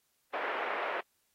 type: band-pass noise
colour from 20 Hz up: pink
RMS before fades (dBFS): -35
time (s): 0.33-1.01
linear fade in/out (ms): 10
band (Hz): 470 to 2200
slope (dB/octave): 24
effects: white hiss -75 dBFS RMS until 1.34 s + AAC 48 kbps